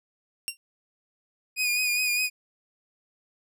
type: tone with exponential decay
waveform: 15% pulse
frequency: 2762 Hz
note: F7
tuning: 20 cents flat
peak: -17 dBFS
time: 0.48-0.57 s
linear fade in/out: 0 ms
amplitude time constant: 19 ms
type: tone with vibrato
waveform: sawtooth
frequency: 2466 Hz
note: D#7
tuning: 16 cents flat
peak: -20 dBFS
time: 1.56-2.3 s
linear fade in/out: 50 ms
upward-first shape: sine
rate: 4.9 Hz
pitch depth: 36 cents each way
effects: none